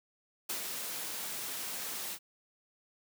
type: noise with ADSR envelope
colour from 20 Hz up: white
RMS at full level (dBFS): -35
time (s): 0.49-2.19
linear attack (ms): 8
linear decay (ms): 100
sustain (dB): -4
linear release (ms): 62
effects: high-pass 150 Hz 12 dB/octave